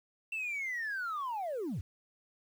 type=linear sweep; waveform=sine; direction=down; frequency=2703 to 66 Hz; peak=-32 dBFS; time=0.32-1.81 s; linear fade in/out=5 ms; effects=tanh soft clip ceiling -32 dBFS + 10-bit